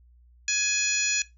harmonic tone with a mistuned harmonic, 838 Hz, G#5, 15 cents sharp, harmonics 2 / 3 / 4 / 5 / 6 / 7 / 8, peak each -33 / -28 / -35 / -32 / -38 / -31 / -28 dBFS, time 0.48-1.22 s, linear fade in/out 2 ms, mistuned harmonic 8, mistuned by +41 cents, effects noise-tail reverb RT60 0.2 s tail -18 dB re dry + added 60 Hz sine -53 dBFS peak until 1.37 s

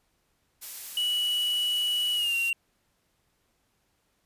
blue noise, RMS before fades -38 dBFS, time 0.61-2.51 s, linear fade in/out 20 ms
triangle tone with pitch glide, 2940 to 2759 Hz, F#7 to F7, -12 to -22 cents, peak -23 dBFS, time 0.97-2.53 s, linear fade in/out 2 ms, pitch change -110 cents, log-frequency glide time 2.14-2.35 s
effects pink hiss -72 dBFS RMS until 4.25 s + resampled to 32000 Hz

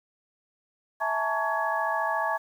sine tone cluster, 656 / 853 / 907 / 1125 / 1677 Hz, E5 / G#5 / A#5 / C#6 / G#6, -9 / +46 / -48 / +25 / +16 cents, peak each -31 dBFS, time 1-2.38 s, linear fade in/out 20 ms, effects 9-bit

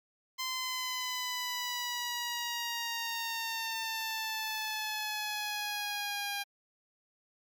10% pulse exponential sweep, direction down, 1038 to 805 Hz, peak -25 dBFS, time 0.38-6.44 s, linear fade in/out 20 ms, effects MP3 96 kbps

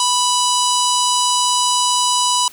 harmonic tone, 987.8 Hz, B5, in tune, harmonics 1 / 3 / 4 / 5 / 6 / 7 / 8 / 9 / 10, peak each -17 / -22 / -23 / -24 / -25 / -25 / -26 / -27 / -27 dBFS, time 0-2.48 s, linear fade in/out 2 ms, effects white hiss -42 dBFS RMS until 2.52 s

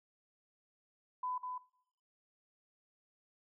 sine tone with echo, 1003 Hz, B5, 26 cents sharp, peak -35 dBFS, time 1.23-1.38 s, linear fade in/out 5 ms, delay 200 ms, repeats 1, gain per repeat -4 dB, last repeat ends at 1.58 s, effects noise-tail reverb RT60 0.7 s tail -23 dB re dry

